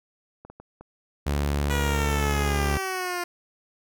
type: clicks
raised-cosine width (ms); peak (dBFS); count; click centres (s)
1; -29; 9; 0.45 / 0.5 / 0.6 / 0.81 / 1.368 / 1.68 / 1.749 / 1.872 / 1.903
type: tone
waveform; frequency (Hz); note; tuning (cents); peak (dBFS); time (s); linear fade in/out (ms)
sawtooth; 71.9; D2; -36; -19; 1.26-2.78; 10
type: exponential sweep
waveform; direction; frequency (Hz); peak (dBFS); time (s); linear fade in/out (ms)
10% pulse; down; 488.6 to 349.2; -19; 1.7-3.24; 5
effects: none